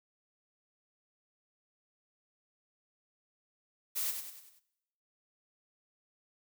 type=noise with echo; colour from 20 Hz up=blue; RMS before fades=-34 dBFS; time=3.95-4.12 s; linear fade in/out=20 ms; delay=96 ms; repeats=5; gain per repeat=-6 dB; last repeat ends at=4.6 s; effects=noise-tail reverb RT60 0.9 s tail -20 dB re dry